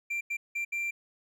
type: tone bursts at uneven times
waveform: triangle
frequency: 2363 Hz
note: D7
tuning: 10 cents sharp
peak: -28 dBFS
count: 4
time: 0.1-0.21 / 0.3-0.37 / 0.55-0.65 / 0.72-0.91 s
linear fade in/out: 10 ms
effects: none